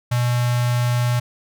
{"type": "tone with notch filter", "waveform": "square", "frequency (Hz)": 121.9, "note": "B2", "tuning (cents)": -22, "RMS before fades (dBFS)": -19, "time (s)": [0.11, 1.2], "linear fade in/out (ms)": 10, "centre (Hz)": 360, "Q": 1.4, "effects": []}